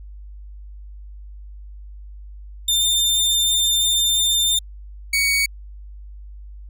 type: tone pair in turn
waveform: sawtooth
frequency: 3603 / 2242 Hz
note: A7 / C#7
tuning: +40 / +19 cents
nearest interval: minor sixth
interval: 821 cents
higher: first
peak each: -13 / -13 dBFS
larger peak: neither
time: 2.68-4.59 / 5.13-5.46 s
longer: first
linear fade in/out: 5 ms
effects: added 50 Hz sine -35 dBFS peak until 6.69 s